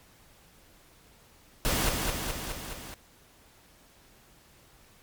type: noise with echo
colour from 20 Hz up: pink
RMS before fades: -27 dBFS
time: 1.65-1.89 s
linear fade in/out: 0 ms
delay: 210 ms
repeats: 5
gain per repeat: -3 dB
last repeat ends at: 2.94 s
effects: pink hiss -58 dBFS RMS until 5.02 s + MP3 96 kbps